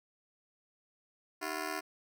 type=ring-modulated tone; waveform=10% pulse; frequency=348.4 Hz; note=F4; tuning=4 cents flat; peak=-24 dBFS; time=1.41-1.81 s; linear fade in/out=20 ms; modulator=38.8 Hz; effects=none